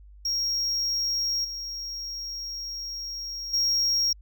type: tone with level steps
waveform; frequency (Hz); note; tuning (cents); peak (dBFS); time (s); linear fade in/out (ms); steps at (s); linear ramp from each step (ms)
triangle; 5588; F8; 0; -23 / -31 / -20; 0.25-4.13; 5; 1.44 / 3.53; 10
effects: added 50 Hz sine -46 dBFS peak until 4.21 s